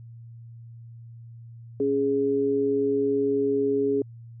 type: tone pair together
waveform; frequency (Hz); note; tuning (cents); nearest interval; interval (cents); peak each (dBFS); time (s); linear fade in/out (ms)
sine; 277.2 / 415.3; C#4 / G#4; 0 / 0; perfect fifth; 700; -26 / -22; 1.8-4.02; 2
effects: added 116 Hz sine -41 dBFS peak until 4.4 s